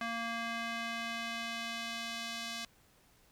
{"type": "tone with band-pass filter sweep", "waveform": "square", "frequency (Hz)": 230.9, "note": "A#3", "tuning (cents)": -16, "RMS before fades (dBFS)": -39, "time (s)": [0.01, 2.65], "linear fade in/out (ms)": 2, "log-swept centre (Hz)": [1700, 4200], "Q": 1, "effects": ["pink hiss -66 dBFS RMS until 3.31 s"]}